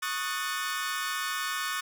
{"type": "chord", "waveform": "sawtooth", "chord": "D# half-diminished seventh", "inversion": "third", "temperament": "equal with one note detuned", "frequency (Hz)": [1108.7, 1244.5, 1480, 1784.6], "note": ["C#6", "D#6", "F#6", "A6"], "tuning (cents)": [0, 0, 0, 24], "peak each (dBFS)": -32, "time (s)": [0.02, 1.81], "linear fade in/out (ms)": 10, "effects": []}